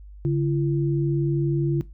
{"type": "tone pair together", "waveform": "sine", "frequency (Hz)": [142.49, 338.9], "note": ["C#3", "E4"], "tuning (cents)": [48, 48], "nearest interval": "octave + minor third", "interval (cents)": 1500, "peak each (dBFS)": [-20, -25], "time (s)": [0.25, 1.81], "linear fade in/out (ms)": 0, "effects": ["noise-tail reverb RT60 0.2 s tail -18 dB re dry", "added 50 Hz sine -40 dBFS peak until 1.93 s"]}